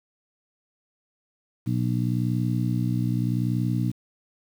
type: harmonic tone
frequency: 60.8 Hz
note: B1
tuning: 26 cents flat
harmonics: 2 / 3 / 4 / 5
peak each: -24 / -28 / -30 / -32 dBFS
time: 1.66-3.92 s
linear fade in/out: 20 ms
effects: 8-bit